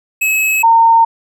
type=tone pair in turn; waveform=square / sine; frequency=2575 / 914.4 Hz; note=E7 / A#5; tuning=-41 / -34 cents; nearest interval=octave + tritone; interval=1793 cents; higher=first; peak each=-12 / -5 dBFS; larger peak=second; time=0.21-0.63 / 0.63-1.05 s; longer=neither; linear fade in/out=10 ms; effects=none